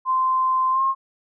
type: tone with pitch glide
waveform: sine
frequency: 1039 to 1071.3 Hz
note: C6 to C6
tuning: -12 to +41 cents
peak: -17 dBFS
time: 0.05-0.95 s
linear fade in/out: 50 ms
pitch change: +53 cents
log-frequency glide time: 0.71-0.82 s
effects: none